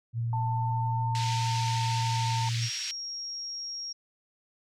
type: tone with vibrato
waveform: sine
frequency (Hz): 116.54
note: A#2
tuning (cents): 0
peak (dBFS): -27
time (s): 0.13-2.7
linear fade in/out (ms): 50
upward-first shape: square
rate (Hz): 20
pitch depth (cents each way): 21
type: tone with pitch glide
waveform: sine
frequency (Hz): 889 to 903.5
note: A5 to A5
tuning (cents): +18 to +46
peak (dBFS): -30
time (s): 0.33-2.49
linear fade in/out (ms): 2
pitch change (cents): +28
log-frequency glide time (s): 0.46-1.37
type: band-pass noise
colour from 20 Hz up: white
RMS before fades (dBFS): -37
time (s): 1.15-2.91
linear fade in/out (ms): 0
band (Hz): 1900 to 5800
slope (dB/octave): 24
type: tone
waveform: sine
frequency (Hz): 5588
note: F8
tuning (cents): 0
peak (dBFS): -34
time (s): 2.61-3.93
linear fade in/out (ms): 10
effects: none